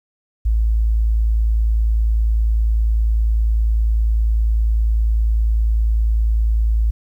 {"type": "tone", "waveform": "sine", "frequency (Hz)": 55, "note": "A1", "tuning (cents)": 0, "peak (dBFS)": -13, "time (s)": [0.45, 6.91], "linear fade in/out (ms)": 10, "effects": ["9-bit"]}